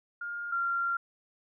sine tone pair in turn, 1412 / 1382.1 Hz, F6 / F6, +19 / -18 cents, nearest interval unison, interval 37 cents, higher first, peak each -34 / -27 dBFS, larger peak second, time 0.21-0.52 / 0.52-0.97 s, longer second, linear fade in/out 5 ms, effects none

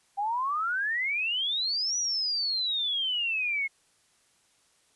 sine exponential two-way sweep, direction up then down, 784 to 5920 to 2147 Hz, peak -26 dBFS, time 0.17-3.68 s, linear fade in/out 20 ms, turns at 1.97 s, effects white hiss -66 dBFS RMS until 4.95 s + resampled to 24000 Hz

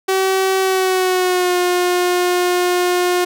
sawtooth tone with pitch glide, 381.2 to 357.7 Hz, G4 to F4, -48 to +41 cents, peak -10 dBFS, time 0.08-3.25 s, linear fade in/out 10 ms, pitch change -111 cents, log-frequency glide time 0.6-1.57 s, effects none

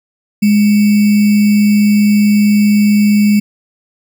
sine tone with sample-and-hold, 207.7 Hz, G#3, in tune, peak -6 dBFS, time 0.42-3.4 s, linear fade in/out 10 ms, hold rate 2450 Hz, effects none

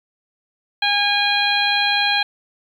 harmonic tone, 816 Hz, G#5, 31 cents flat, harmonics 1 / 2 / 3 / 4 / 5, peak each -22 / -22 / -22 / -22 / -22 dBFS, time 0.82-2.23 s, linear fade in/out 5 ms, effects 8-bit

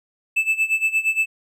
triangle tone with tremolo, 2630 Hz, E7, 5 cents flat, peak -13 dBFS, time 0.36-1.26 s, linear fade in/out 10 ms, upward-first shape sine, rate 8.6 Hz, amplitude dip 85%, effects none

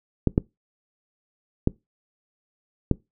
clicks, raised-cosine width 3 ms, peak -5 dBFS, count 4, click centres 0.273 / 0.379 / 1.674 / 2.913 s, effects noise-tail reverb RT60 0.2 s tail -22 dB re dry

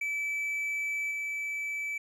triangle tone with level steps, 2308 Hz, D7, 31 cents flat, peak -28 / -30 dBFS, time 0.01-1.98 s, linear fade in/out 5 ms, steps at 1.11 s, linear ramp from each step 2 ms, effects none

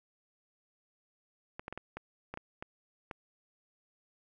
clicks, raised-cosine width 0.5 ms, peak -25 dBFS, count 9, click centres 1.595 / 1.681 / 1.726 / 1.776 / 1.97 / 2.34 / 2.374 / 2.625 / 3.112 s, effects none

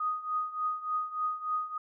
sine tone with tremolo, 1244.5 Hz, D#6, in tune, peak -26 dBFS, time 0-1.78 s, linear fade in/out 5 ms, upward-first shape triangle, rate 3.4 Hz, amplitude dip 85%, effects none

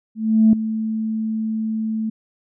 sine tone with ADSR envelope, 220 Hz, A3, in tune, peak -7 dBFS, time 0.15-2.1 s, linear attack 380 ms, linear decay 3 ms, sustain -13 dB, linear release 9 ms, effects tanh soft clip ceiling -4 dBFS

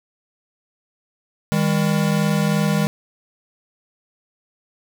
square tone pair together, 158.27 / 201.2 Hz, D#3 / G3, +30 / +45 cents, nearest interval major third, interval 415 cents, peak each -20 dBFS, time 1.52-2.87 s, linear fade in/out 0 ms, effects none

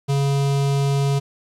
square tone with notch filter, 139.5 Hz, C#3, 11 cents sharp, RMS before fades -19 dBFS, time 0.08-1.2 s, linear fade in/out 20 ms, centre 1700 Hz, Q 1.4, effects low-pass 9000 Hz 12 dB/octave + 9-bit

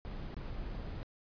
brown noise with dropouts, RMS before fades -41 dBFS, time 0.05-1.03 s, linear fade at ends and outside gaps 0 ms, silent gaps 0.343-0.367 s, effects resampled to 11025 Hz

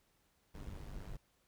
brown noise with amplitude modulation, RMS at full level -43 dBFS, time 0.54-1.17 s, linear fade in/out 10 ms, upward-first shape sine, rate 99.4 Hz, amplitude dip 75%, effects pink hiss -75 dBFS RMS until 1.47 s

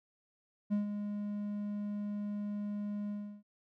triangle tone with ADSR envelope, 206.3 Hz, G#3, 11 cents flat, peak -25 dBFS, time 0.7-3.43 s, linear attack 27 ms, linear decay 130 ms, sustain -8 dB, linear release 330 ms, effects none

